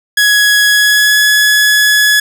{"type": "tone with pitch glide", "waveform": "sawtooth", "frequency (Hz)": [1674, 1694.4], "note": ["G#6", "G#6"], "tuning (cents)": [13, 34], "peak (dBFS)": -3, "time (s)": [0.17, 2.2], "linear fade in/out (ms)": 5, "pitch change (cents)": 21, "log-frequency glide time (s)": [0.67, 1.2], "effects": []}